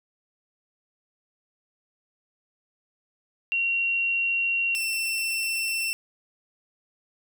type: tone pair in turn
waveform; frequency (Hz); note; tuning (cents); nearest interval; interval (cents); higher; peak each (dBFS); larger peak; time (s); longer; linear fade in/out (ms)
sine / sawtooth; 2747 / 2692; F7 / E7; -29 / +36; unison; 35; first; -22; neither; 3.52-4.75 / 4.75-5.93; first; 0
effects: none